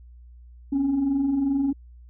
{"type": "tone pair together", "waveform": "sine", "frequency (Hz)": [254.6, 277.2], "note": ["C4", "C#4"], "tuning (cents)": [-47, 0], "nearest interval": "minor second", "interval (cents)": 147, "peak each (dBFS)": [-29, -19], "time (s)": [0.72, 1.73], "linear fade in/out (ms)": 10, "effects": ["tanh soft clip ceiling -17 dBFS", "added 60 Hz sine -44 dBFS peak until 2.09 s"]}